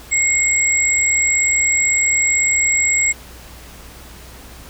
sine tone pair together, 2152 / 7669 Hz, C7 / A#8, +48 / +48 cents, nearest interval octave + minor seventh, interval 2200 cents, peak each -16 dBFS, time 0.11-3.13 s, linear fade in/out 20 ms, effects added 60 Hz sine -40 dBFS peak until 4.69 s + pink hiss -40 dBFS RMS until 4.69 s

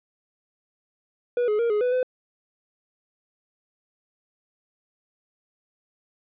triangle tone with pitch steps, 485.9 / 422.2 / 468.3 / 419 / 496.1 / 507 Hz, B4 / G#4 / A#4 / G#4 / B4 / B4, -28 / +29 / +8 / +15 / +8 / +45 cents, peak -18 dBFS, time 1.37-2.03 s, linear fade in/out 2 ms, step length 110 ms, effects resampled to 8000 Hz

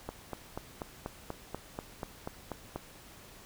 click train, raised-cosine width 1 ms, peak -22 dBFS, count 12, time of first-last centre 0.09-2.76 s, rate 4.12 Hz, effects pink hiss -53 dBFS RMS until 3.45 s

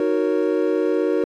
triangle chord, D# minor seventh, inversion none, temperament equal, 311.1 / 370 / 466.2 / 554.4 Hz, D#4 / F#4 / A#4 / C#5, 0 / 0 / 0 / 0 cents, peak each -21 / -20 / -20 / -25 dBFS, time 0-1.24 s, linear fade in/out 2 ms, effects AAC 64 kbps

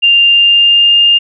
sine tone with pitch glide, 2794 to 2813 Hz, F7 to F7, 0 to +12 cents, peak -4 dBFS, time 0.02-1.19 s, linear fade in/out 20 ms, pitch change +12 cents, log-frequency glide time 0.24-0.97 s, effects none

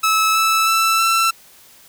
sawtooth tone with pitch steps, 1300 / 1312.8 / 1325.8 / 1338.9 Hz, E6 / E6 / E6 / E6, -24 / -8 / +10 / +27 cents, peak -10 dBFS, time 0.03-1.31 s, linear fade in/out 10 ms, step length 320 ms, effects white hiss -47 dBFS RMS until 1.88 s

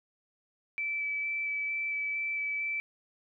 sine tone with vibrato, 2312 Hz, D7, 28 cents flat, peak -30 dBFS, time 0.78-2.8 s, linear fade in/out 0 ms, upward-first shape square, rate 2.2 Hz, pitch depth 8 cents each way, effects none

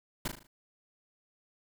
pink noise with echo, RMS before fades -33 dBFS, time 0.25-0.28 s, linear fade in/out 5 ms, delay 38 ms, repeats 5, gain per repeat -6 dB, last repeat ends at 0.47 s, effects none

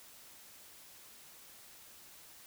silence, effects white hiss -56 dBFS RMS until 2.46 s

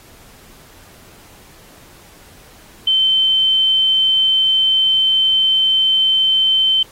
sine tone, 3087 Hz, G7, 27 cents flat, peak -11 dBFS, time 2.87-6.83 s, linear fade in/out 5 ms, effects pink hiss -45 dBFS RMS until 6.91 s + AAC 48 kbps

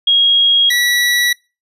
sine / 25% pulse tone pair in turn, 3282 / 1943.6 Hz, G#7 / B6, -21 / -28 cents, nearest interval major sixth, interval 907 cents, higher first, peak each -8 dBFS, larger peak neither, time 0.07-0.7 / 0.7-1.33 s, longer neither, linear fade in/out 5 ms, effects noise-tail reverb RT60 0.3 s tail -26 dB re dry + resampled to 32000 Hz

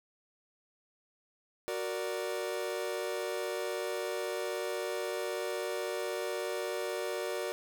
40% pulse chord, Gb augmented, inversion none, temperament equal, 370 / 466.2 / 587.3 Hz, Gb4 / Bb4 / D5, 0 / 0 / 0 cents, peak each -37 / -37 / -37 dBFS, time 1.68-7.52 s, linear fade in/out 0 ms, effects none

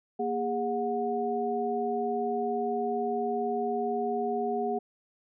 sine tone cluster, 234.6 / 410.3 / 728 Hz, A#3 / G#4 / F#5, +11 / -21 / -28 cents, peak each -34 / -30 / -31 dBFS, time 0.19-4.79 s, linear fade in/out 10 ms, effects none

